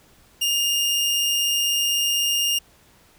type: tone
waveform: sawtooth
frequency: 2824 Hz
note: F7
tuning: 19 cents sharp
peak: -16 dBFS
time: 0.41-2.59 s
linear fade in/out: 10 ms
effects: pink hiss -55 dBFS RMS until 3.18 s